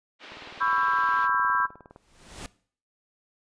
white band-pass noise, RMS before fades -45 dBFS, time 0.19-1.29 s, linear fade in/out 50 ms, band 240 to 3600 Hz, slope 24 dB/octave
click train, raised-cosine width 1 ms, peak -32 dBFS, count 33, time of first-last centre 0.32-1.961 s, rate 19.5 Hz
sine chord, C# half-diminished seventh, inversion third, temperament just, 997.9 / 1108.7 / 1330.5 / 1596.6 Hz, B5 / C#6 / E6 / G6, +18 / 0 / +16 / +31 cents, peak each -27 dBFS, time 0.6-1.67 s, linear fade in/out 20 ms
pink noise with exponential growth, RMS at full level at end -36 dBFS, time 1.9-2.46 s, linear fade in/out 0 ms, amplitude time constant 120 ms
effects noise-tail reverb RT60 0.5 s tail -20 dB re dry + resampled to 22050 Hz

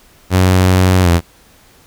sawtooth tone with pitch glide, 92.5 to 85.31 Hz, F#2 to F2, 0 to -40 cents, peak -4 dBFS, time 0.3-1.21 s, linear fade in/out 50 ms, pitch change -140 cents, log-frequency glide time 1.02-1.09 s, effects pink hiss -47 dBFS RMS until 1.86 s

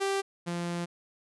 sawtooth tone pair in turn, 392 / 172.81 Hz, G4 / F3, 0 / -18 cents, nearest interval octave + major second, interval 1418 cents, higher first, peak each -23 / -27 dBFS, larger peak first, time 0-0.22 / 0.46-0.86 s, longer second, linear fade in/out 20 ms, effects resampled to 24000 Hz

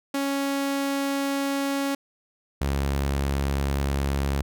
sawtooth tone pair in turn, 277.3 / 69.33 Hz, C#4 / C#2, +1 / +1 cents, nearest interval 2 octaves, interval 2400 cents, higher first, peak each -20 / -19 dBFS, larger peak second, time 0.14-1.95 / 2.61-4.42 s, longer neither, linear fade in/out 5 ms, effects none

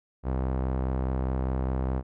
sawtooth tone with low-pass filter, 64.9 Hz, C2, 13 cents flat, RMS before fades -28 dBFS, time 0.23-2.03 s, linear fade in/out 50 ms, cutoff 950 Hz, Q 0.95, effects none

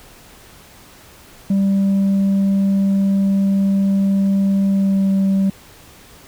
sine tone with pitch glide, 196 to 193.97 Hz, G3 to G3, 0 to -18 cents, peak -10 dBFS, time 1.5-5.5 s, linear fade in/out 5 ms, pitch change -18 cents, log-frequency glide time 4.69-5.1 s, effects tanh soft clip ceiling -12 dBFS + pink hiss -44 dBFS RMS until 6.27 s

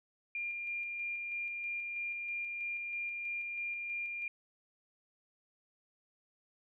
sine tone with tremolo, 2400 Hz, D7, 37 cents sharp, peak -35 dBFS, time 0.35-4.28 s, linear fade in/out 2 ms, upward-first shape square, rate 3.1 Hz, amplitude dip 25%, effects none

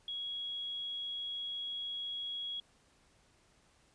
sine tone, 3322 Hz, G#7, in tune, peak -37 dBFS, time 0.08-2.6 s, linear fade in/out 2 ms, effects pink hiss -68 dBFS RMS until 3.94 s + resampled to 22050 Hz

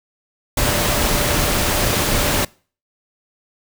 sine tone in noise, 587 Hz, D5, 1 cent flat, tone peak -27 dBFS, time 0.57-2.45 s, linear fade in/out 5 ms, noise pink, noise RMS -18 dBFS, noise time 0.57-2.45 s, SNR -12 dB, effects noise-tail reverb RT60 0.4 s tail -24 dB re dry

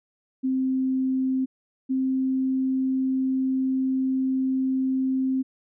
sine tone pair in turn, 261.6 / 262.6 Hz, C4 / C4, 0 / +6 cents, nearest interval unison, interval 6 cents, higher second, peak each -21 dBFS, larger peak neither, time 0.43-1.46 / 1.89-5.43 s, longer second, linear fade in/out 20 ms, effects none

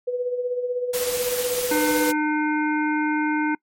sine tone with tremolo, 493.9 Hz, B4, in tune, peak -20 dBFS, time 0.07-2.13 s, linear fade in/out 10 ms, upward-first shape sine, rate 16 Hz, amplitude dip 55%
white noise, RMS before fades -28 dBFS, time 0.93-2.12 s, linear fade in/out 10 ms
harmonic tone, 303.3 Hz, D#4, 44 cents flat, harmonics 1 / 3 / 5 / 7 / 8, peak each -21 / -26 / -28 / -32 / -39 dBFS, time 1.71-3.55 s, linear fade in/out 5 ms
effects noise-tail reverb RT60 0.1 s tail -25 dB re dry + MP3 64 kbps

